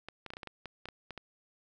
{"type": "clicks", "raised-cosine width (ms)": 0.3, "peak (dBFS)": -26, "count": 12, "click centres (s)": [0.086, 0.263, 0.304, 0.336, 0.369, 0.432, 0.473, 0.657, 0.856, 0.887, 1.107, 1.177], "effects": []}